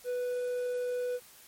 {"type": "tone", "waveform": "triangle", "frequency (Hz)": 493.9, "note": "B4", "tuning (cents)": 0, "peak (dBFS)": -28, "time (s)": [0.04, 1.2], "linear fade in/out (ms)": 50, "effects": ["white hiss -55 dBFS RMS until 1.47 s", "MP3 64 kbps"]}